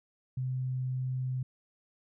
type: tone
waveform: sine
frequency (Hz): 128.7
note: C3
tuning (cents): -28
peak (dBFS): -30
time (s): 0.37-1.43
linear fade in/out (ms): 5
effects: none